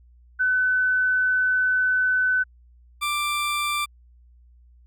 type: tone pair in turn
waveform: sine / 20% pulse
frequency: 1508 / 1178.9 Hz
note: F#6 / D6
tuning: +32 / +6 cents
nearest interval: major third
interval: 426 cents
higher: first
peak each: -18 dBFS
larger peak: neither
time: 0.39-2.44 / 3.01-3.86 s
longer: first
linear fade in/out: 20 ms
effects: added 60 Hz sine -50 dBFS peak until 4.86 s